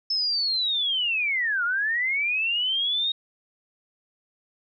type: linear two-way sweep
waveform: sine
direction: down then up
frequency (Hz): 5274 to 1378 to 3757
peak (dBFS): -22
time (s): 0.1-3.12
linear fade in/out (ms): 5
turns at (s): 1.64
effects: none